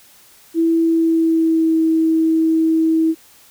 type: tone with pitch glide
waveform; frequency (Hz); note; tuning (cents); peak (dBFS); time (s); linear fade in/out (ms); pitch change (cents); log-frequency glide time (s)
sine; 329.6 to 322.3; E4 to E4; 0 to -39; -12; 0.54-3.15; 50; -39; 0.8-1.79
effects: white hiss -48 dBFS RMS until 3.5 s